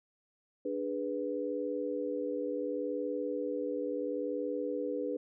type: chord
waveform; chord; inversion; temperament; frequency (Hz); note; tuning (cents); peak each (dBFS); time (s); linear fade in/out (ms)
sine; G# diminished; second; equal with one note detuned; 293.7 / 413.2 / 493.9; D4 / G#4 / B4; 0 / -9 / 0; -37 / -38 / -35; 0.65-5.17; 5
effects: none